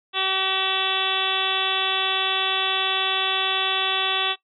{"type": "harmonic tone", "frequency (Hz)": 381.5, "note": "G4", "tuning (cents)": -47, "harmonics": [1, 2, 3, 4, 5, 6, 7, 8, 9, 10], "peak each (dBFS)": [-33, -30, -28, -34, -34, -37, -28, -31, -25, -33], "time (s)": [0.13, 4.36], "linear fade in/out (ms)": 50, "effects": ["noise-tail reverb RT60 0.1 s tail -18 dB re dry"]}